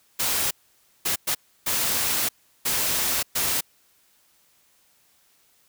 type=noise bursts at uneven times; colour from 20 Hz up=white; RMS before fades=-24 dBFS; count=6; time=0.19-0.51 / 1.05-1.16 / 1.27-1.35 / 1.66-2.29 / 2.65-3.23 / 3.35-3.61 s; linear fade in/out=10 ms; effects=white hiss -62 dBFS RMS until 5.68 s